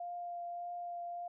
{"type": "tone with vibrato", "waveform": "sine", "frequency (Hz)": 698.5, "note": "F5", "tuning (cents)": 0, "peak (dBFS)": -39, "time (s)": [0, 1.28], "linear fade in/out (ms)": 5, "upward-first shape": "triangle", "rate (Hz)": 1.7, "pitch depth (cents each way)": 12, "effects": []}